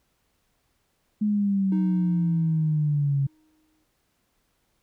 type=exponential sweep; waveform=sine; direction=down; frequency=212.4 to 136.6 Hz; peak=-20 dBFS; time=1.21-3.27 s; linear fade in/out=10 ms
type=tone with exponential decay; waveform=triangle; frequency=311.1 Hz; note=D#4; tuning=in tune; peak=-26 dBFS; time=1.72-3.84 s; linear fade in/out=2 ms; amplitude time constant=460 ms
effects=pink hiss -71 dBFS RMS until 4.82 s